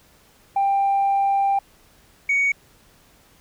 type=tone pair in turn; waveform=sine; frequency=791 / 2237 Hz; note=G5 / C#7; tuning=+15 / +15 cents; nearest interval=octave + tritone; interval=1800 cents; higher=second; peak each=-15 dBFS; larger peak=neither; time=0.56-1.59 / 2.29-2.52 s; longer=first; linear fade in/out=5 ms; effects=tanh soft clip ceiling -14 dBFS + pink hiss -55 dBFS RMS until 3.4 s